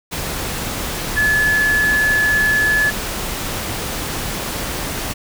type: tone in noise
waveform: sine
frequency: 1717 Hz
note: A6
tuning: 43 cents flat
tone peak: -13 dBFS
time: 1.16-2.91 s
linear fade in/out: 20 ms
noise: pink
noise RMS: -24 dBFS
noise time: 0.11-5.14 s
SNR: +8 dB
effects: none